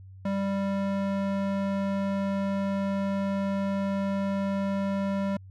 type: tone with band-pass filter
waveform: square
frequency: 196.8 Hz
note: G3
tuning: 7 cents sharp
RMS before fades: -28 dBFS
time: 0.25-5.37 s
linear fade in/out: 5 ms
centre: 480 Hz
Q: 0.52
effects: added 95 Hz sine -44 dBFS peak until 5.5 s